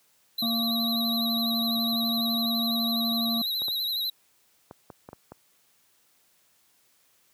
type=tone with vibrato; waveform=square; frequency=3942 Hz; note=B7; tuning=4 cents flat; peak=-27 dBFS; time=0.38-4.1 s; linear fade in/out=5 ms; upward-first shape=sine; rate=12 Hz; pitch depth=72 cents each way
type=harmonic tone; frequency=230 Hz; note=A#3; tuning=23 cents flat; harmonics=1 / 3 / 5; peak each=-27 / -37 / -41 dBFS; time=0.42-3.42 s; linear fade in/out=5 ms
type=clicks; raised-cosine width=1 ms; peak=-27 dBFS; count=7; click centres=3.619 / 3.683 / 4.711 / 4.902 / 5.089 / 5.131 / 5.32 s
effects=white hiss -65 dBFS RMS until 7.33 s + high-pass 80 Hz 12 dB/octave